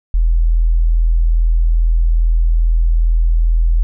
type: tone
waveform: sine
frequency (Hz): 41.2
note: E1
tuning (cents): 0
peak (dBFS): -9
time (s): 0.14-3.83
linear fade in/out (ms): 0
effects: none